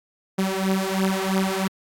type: beating tone pair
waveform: sawtooth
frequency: 189.7 / 192.7 Hz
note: F#3 / G3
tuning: +43 / -29 cents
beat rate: 3 Hz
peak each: -20 / -20 dBFS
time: 0.38-1.68 s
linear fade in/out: 10 ms
effects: AAC 48 kbps